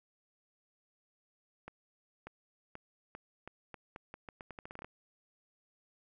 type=accelerating click train; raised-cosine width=0.5 ms; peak=-30 dBFS; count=18; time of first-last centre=1.68-4.845 s; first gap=590 ms; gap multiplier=0.82; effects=none